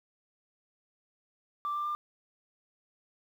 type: tone with pitch steps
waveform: sine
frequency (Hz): 1174.7 / 1184.9 / 1195.2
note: D6 / D6 / D6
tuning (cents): 0 / +15 / +30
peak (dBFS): -29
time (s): 1.65-1.95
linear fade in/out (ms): 0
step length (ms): 100
effects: tanh soft clip ceiling -27 dBFS + 10-bit